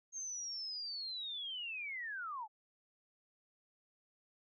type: linear sweep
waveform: sine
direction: down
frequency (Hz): 6470 to 810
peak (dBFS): -40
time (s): 0.12-2.48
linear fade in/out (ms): 50
effects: none